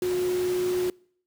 sine tone in noise, 362.4 Hz, F#4, 36 cents flat, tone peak -23 dBFS, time 0.02-0.9 s, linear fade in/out 2 ms, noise pink, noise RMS -37 dBFS, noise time 0.02-0.9 s, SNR +11 dB, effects noise-tail reverb RT60 0.6 s tail -26 dB re dry + high-pass 100 Hz 12 dB/octave

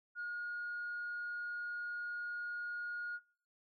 sine tone, 1435 Hz, F6, 47 cents sharp, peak -37 dBFS, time 0.15-3.2 s, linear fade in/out 50 ms, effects noise-tail reverb RT60 0.6 s tail -26 dB re dry + tanh soft clip ceiling -35 dBFS

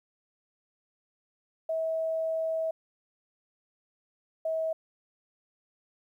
sine tone pair in turn, 646 / 643.4 Hz, E5 / E5, -35 / -42 cents, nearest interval unison, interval 7 cents, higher first, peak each -27 dBFS, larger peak neither, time 1.69-2.71 / 4.45-4.73 s, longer first, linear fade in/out 5 ms, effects 11-bit

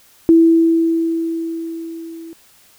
sine tone with level ramp, 329.6 Hz, E4, in tune, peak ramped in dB -5 to -31 dBFS, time 0.29-2.33 s, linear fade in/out 0 ms, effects white hiss -50 dBFS RMS until 2.78 s

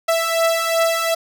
sawtooth beating tone pair, 659.3 / 662 Hz, E5 / E5, 0 / +7 cents, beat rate 2.7 Hz, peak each -17 / -14 dBFS, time 0.08-1.15 s, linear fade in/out 10 ms, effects none

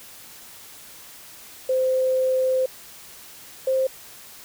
sine tone pair in turn, 518 / 525.8 Hz, C5 / C5, -17 / +8 cents, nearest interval unison, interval 25 cents, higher second, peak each -18 dBFS, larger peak neither, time 1.69-2.66 / 3.67-3.87 s, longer first, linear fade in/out 5 ms, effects white hiss -44 dBFS RMS until 4.44 s

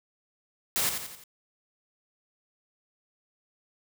white noise with echo, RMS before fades -27 dBFS, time 0.76-0.89 s, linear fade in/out 0 ms, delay 87 ms, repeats 4, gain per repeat -6 dB, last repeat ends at 1.238 s, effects none

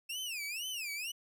sawtooth tone with vibrato, 2637 Hz, E7, in tune, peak -34 dBFS, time 0.09-1.12 s, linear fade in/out 10 ms, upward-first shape sine, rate 2.1 Hz, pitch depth 260 cents each way, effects none

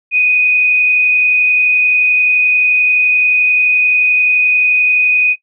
sine tone with frequency modulation, 2489 Hz, D#7, in tune, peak -8 dBFS, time 0.11-5.36 s, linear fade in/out 50 ms, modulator 31.5 Hz, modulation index 0.87, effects noise-tail reverb RT60 0.1 s tail -20 dB re dry

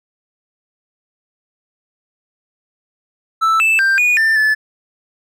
triangle tone with pitch steps, 1320 / 2638 / 1575 / 2456 / 1786 / 1736 Hz, E6 / E7 / G6 / D#7 / A6 / A6, +2 / +1 / +8 / -23 / +25 / -24 cents, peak -9 dBFS, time 3.41-4.55 s, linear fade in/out 20 ms, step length 190 ms, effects none

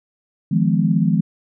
sine chord, F half-diminished seventh, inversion third, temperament just, 157.15 / 174.61 / 209.5 / 251.4 Hz, Eb3 / F3 / Ab3 / Cb4, +18 / 0 / +15 / +31 cents, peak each -19 / -18 / -19 / -24 dBFS, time 0.51-1.21 s, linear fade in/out 10 ms, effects none

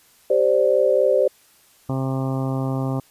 sine chord, G suspended fourth, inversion none, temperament equal, 392 / 523.3 / 587.3 Hz, G4 / C5 / D5, 0 / 0 / 0 cents, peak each -21 / -17 / -19 dBFS, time 0.3-1.28 s, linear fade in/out 5 ms
harmonic tone, 132.8 Hz, C3, 26 cents sharp, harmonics 1 / 2 / 3 / 4 / 5 / 6 / 7 / 8 / 9, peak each -23 / -26 / -34 / -33 / -35 / -36 / -40 / -39 / -40 dBFS, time 1.89-3 s, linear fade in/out 5 ms
effects white hiss -55 dBFS RMS until 3.1 s + resampled to 32000 Hz

